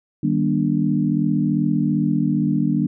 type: chord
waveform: sine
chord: Eb major seventh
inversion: none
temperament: equal with one note detuned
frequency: 155.56 / 196 / 238.5 / 293.7 Hz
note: Eb3 / G3 / Bb3 / D4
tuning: 0 / 0 / +40 / 0 cents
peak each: -22 dBFS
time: 0.23-2.87 s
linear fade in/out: 5 ms
effects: none